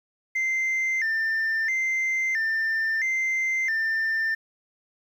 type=tone with vibrato; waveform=sine; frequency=1931 Hz; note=B6; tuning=39 cents flat; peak=-20 dBFS; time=0.35-4.35 s; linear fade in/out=10 ms; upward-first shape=square; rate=0.75 Hz; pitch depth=130 cents each way; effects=tanh soft clip ceiling -21 dBFS + 9-bit